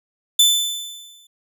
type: tone with exponential decay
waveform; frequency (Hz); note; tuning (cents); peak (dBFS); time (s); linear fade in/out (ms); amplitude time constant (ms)
sawtooth; 3520; A7; 0; -6; 0.39-1.27; 5; 190
effects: none